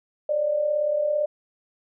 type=tone pair together; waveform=sine; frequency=560 / 597.8 Hz; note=C#5 / D5; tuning=+18 / +31 cents; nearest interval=minor second; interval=113 cents; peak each=-29 / -21 dBFS; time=0.29-1.26 s; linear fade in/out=5 ms; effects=none